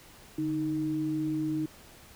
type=tone pair together; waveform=sine; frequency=146.83 / 311.4 Hz; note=D3 / D#4; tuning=0 / +2 cents; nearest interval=octave + minor second; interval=1302 cents; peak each=-36 / -28 dBFS; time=0.38-1.66 s; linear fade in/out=5 ms; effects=pink hiss -53 dBFS RMS until 2.15 s